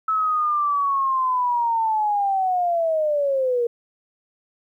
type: linear sweep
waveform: sine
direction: down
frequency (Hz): 1304 to 466.2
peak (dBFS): -18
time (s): 0.08-3.67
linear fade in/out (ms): 5
effects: 10-bit